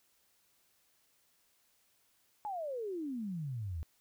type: exponential sweep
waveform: sine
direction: down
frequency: 867 to 74.5 Hz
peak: -36 dBFS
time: 2.45-3.83 s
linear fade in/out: 0 ms
effects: white hiss -72 dBFS RMS until 4 s